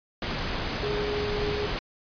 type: tone in noise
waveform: sine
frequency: 415.3 Hz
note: G#4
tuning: in tune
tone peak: -28 dBFS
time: 0.83-1.66 s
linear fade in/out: 2 ms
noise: pink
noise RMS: -30 dBFS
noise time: 0.22-1.79 s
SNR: -1 dB
effects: resampled to 11025 Hz